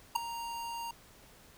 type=tone with ADSR envelope; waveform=square; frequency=932.3 Hz; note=A#5; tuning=in tune; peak=-23 dBFS; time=0.15-0.91 s; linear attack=11 ms; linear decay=4 ms; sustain=-15 dB; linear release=3 ms; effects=pink hiss -58 dBFS RMS until 1.57 s